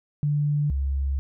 sine tone pair in turn, 146.83 / 68.54 Hz, D3 / C#2, 0 / -19 cents, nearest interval octave + minor second, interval 1319 cents, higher first, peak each -20 / -22 dBFS, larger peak first, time 0.23-0.7 / 0.7-1.19 s, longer second, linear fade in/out 0 ms, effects none

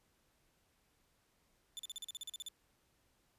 sawtooth tone bursts, 3520 Hz, A7, in tune, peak -39 dBFS, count 12, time 1.77-2.485 s, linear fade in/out 0 ms, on 22 ms, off 41 ms, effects pink hiss -75 dBFS RMS until 3.38 s + resampled to 32000 Hz

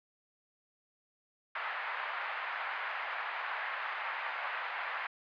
white band-pass noise, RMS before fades -38 dBFS, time 1.55-5.07 s, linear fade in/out 5 ms, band 750 to 2100 Hz, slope 24 dB/octave, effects resampled to 11025 Hz

